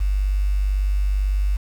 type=tone with quantisation; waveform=sine; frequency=49 Hz; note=G1; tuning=in tune; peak=-17 dBFS; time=0-1.57 s; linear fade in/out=10 ms; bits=7; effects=none